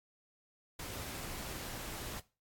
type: noise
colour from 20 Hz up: pink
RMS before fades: -43 dBFS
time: 0.79-2.2 s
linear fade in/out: 5 ms
effects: noise-tail reverb RT60 0.3 s tail -19 dB re dry + AAC 64 kbps